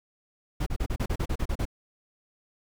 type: noise bursts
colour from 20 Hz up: brown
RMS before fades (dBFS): -27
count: 11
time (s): 0.6-1.654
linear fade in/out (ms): 10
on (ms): 64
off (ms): 35
effects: none